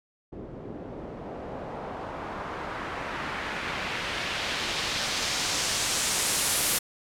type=noise with low-pass filter sweep; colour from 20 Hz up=white; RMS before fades=-31 dBFS; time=0.32-6.79 s; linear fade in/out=10 ms; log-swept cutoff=340 to 12000 Hz; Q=1.1; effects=none